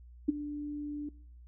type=tone with ADSR envelope; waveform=sine; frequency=293.7 Hz; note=D4; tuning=in tune; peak=-20 dBFS; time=0.28-1.09 s; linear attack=11 ms; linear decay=16 ms; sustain=-15 dB; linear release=4 ms; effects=noise-tail reverb RT60 0.6 s tail -22 dB re dry + added 60 Hz sine -50 dBFS peak until 1.47 s